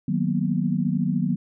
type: chord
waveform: sine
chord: B major seventh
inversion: first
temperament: equal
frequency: 155.56 / 185 / 233.1 / 246.9 Hz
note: D#3 / F#3 / A#3 / B3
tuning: 0 / 0 / 0 / 0 cents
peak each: -26 / -24 / -27 / -28 dBFS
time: 0.08-1.36 s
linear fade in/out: 5 ms
effects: none